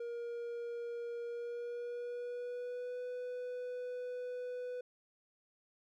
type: tone with pitch glide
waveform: triangle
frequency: 472.5 to 496.3 Hz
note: A#4 to B4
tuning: +23 to +8 cents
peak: -37 dBFS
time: 0-4.81 s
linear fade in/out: 5 ms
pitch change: +85 cents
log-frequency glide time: 1.25-3.01 s
effects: none